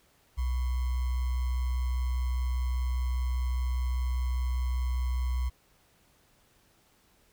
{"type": "tone with sample-and-hold", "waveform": "sine", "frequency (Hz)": 62.5, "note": "B1", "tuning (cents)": 21, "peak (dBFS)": -26, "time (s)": [0.37, 5.5], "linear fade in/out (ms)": 20, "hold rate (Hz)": 1050, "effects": ["pink hiss -65 dBFS RMS until 7.32 s"]}